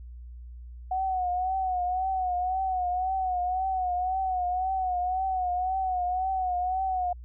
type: tone with vibrato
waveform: sine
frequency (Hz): 740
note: F#5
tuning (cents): 0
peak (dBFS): -25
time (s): 0.91-7.13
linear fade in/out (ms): 5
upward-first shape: triangle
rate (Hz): 1.9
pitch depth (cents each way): 69
effects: added 60 Hz sine -40 dBFS peak until 7.24 s